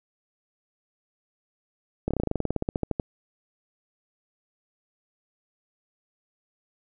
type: slowing click train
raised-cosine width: 2 ms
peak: -12 dBFS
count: 19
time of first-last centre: 2.08-2.998 s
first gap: 27 ms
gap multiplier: 1.07
effects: none